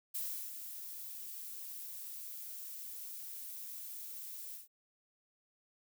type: noise with ADSR envelope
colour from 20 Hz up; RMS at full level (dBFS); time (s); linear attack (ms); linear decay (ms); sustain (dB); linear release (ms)
violet; -38; 0.14-4.68; 15; 360; -8; 140
effects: none